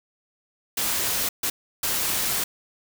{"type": "noise bursts at uneven times", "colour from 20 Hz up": "white", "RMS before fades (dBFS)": -25, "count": 3, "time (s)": [[0.77, 1.29], [1.43, 1.5], [1.83, 2.44]], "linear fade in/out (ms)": 5, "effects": []}